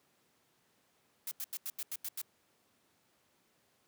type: noise bursts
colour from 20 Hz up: blue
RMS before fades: -39 dBFS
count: 8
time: 1.27-2.216 s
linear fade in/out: 2 ms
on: 43 ms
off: 86 ms
effects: pink hiss -72 dBFS RMS until 3.87 s + high-pass 150 Hz 12 dB/octave